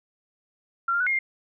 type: tone with pitch steps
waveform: sine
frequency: 1372 / 1397 / 1482 / 2139 / 2112 Hz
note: F6 / F6 / F#6 / C7 / C7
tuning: -31 / 0 / +2 / +38 / +16 cents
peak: -21 dBFS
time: 0.88-1.19 s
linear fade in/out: 5 ms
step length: 62 ms
effects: none